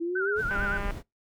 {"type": "exponential sweep", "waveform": "sine", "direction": "up", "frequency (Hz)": [330.2, 440], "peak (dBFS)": -27, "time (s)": [0, 0.42], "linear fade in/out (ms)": 20}
{"type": "tone with vibrato", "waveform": "sine", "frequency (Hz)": 1462, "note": "F#6", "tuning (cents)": -21, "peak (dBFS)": -27, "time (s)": [0.15, 0.78], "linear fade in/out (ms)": 10, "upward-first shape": "sine", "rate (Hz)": 8.8, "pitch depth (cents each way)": 96}
{"type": "noise", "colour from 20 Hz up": "brown", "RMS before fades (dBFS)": -34, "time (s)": [0.35, 1.03], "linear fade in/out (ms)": 50}
{"type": "click train", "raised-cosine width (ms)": 0.5, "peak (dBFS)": -21, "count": 81, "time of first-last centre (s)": [0.51, 0.908], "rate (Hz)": 201}
{"effects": ["noise-tail reverb RT60 0.2 s tail -25 dB re dry"]}